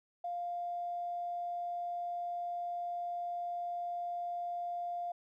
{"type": "tone with tanh clipping", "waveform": "triangle", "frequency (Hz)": 700, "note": "F5", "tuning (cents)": 4, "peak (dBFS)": -35, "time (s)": [0.24, 5.12], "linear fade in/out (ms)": 5, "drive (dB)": 3, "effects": []}